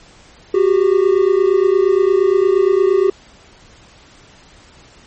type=tone pair together; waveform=triangle; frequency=370 / 398.6 Hz; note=F#4 / G4; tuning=0 / +29 cents; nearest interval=minor second; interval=129 cents; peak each=-11 dBFS; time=0.54-3.1 s; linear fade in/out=5 ms; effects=pink hiss -45 dBFS RMS until 5.06 s + MP3 32 kbps